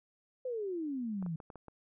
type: exponential sweep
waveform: sine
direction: down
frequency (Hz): 523.3 to 155.56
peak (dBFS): -34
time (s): 0.45-1.36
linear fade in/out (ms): 5
type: clicks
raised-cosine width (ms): 1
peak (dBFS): -34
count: 6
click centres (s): 1.226 / 1.263 / 1.402 / 1.502 / 1.557 / 1.683
effects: none